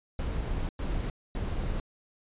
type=noise bursts at uneven times; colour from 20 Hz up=brown; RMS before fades=-31 dBFS; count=3; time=0.19-0.69 / 0.79-1.1 / 1.35-1.8 s; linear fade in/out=2 ms; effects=resampled to 8000 Hz